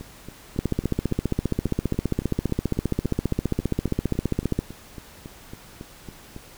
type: two click trains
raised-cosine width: 3 ms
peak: -9 / -23 dBFS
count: 61 / 24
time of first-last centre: 0.59-4.59 / 0.01-6.364 s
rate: 15 / 3.62 Hz
effects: pink hiss -47 dBFS RMS until 6.57 s